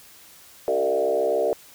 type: tone with frequency modulation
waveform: sine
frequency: 526 Hz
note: C5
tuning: 9 cents sharp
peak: -19 dBFS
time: 0.68-1.53 s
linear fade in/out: 0 ms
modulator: 67 Hz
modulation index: 2.2
effects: white hiss -49 dBFS RMS until 1.74 s